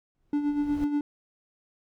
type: noise with exponential growth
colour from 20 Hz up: brown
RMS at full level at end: -36 dBFS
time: 0.15-0.84 s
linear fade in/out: 0 ms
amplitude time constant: 150 ms
type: tone with tremolo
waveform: triangle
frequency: 291.7 Hz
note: D4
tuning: 12 cents flat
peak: -20 dBFS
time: 0.33-1.01 s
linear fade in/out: 2 ms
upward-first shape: sine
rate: 8.3 Hz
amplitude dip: 55%
effects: none